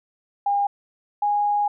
sine tone pair in turn, 808 / 824.5 Hz, G#5 / G#5, -48 / -13 cents, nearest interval unison, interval 35 cents, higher second, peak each -18 dBFS, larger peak neither, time 0.46-0.67 / 1.22-1.68 s, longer second, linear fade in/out 5 ms, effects none

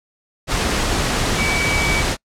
sine tone in noise, 2285 Hz, D7, 48 cents flat, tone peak -20 dBFS, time 1.36-2.04 s, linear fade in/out 50 ms, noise pink, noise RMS -19 dBFS, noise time 0.47-2.17 s, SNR -4 dB, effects noise-tail reverb RT60 0.1 s tail -26 dB re dry + low-pass 8000 Hz 12 dB/octave

